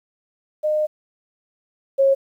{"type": "tone pair in turn", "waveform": "sine", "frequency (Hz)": [611, 544.3], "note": ["D#5", "C#5"], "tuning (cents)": [-32, -32], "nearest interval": "major second", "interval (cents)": 200, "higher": "first", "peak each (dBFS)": [-17, -12], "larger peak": "second", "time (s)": [[0.63, 0.87], [1.98, 2.15]], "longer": "first", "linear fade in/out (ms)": 20, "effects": ["9-bit"]}